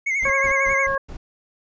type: tone with vibrato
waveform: triangle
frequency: 2146 Hz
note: C7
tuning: 43 cents sharp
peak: -18 dBFS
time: 0.06-0.87 s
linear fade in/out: 10 ms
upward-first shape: sine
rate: 11 Hz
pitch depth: 72 cents each way
type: noise bursts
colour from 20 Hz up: brown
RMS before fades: -34 dBFS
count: 5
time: 0.22-1.17 s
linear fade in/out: 5 ms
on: 86 ms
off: 130 ms
type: harmonic tone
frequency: 545 Hz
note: C#5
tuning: 29 cents flat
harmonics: 1 / 2 / 3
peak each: -24 / -24 / -24 dBFS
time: 0.25-0.98 s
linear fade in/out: 5 ms
effects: resampled to 16000 Hz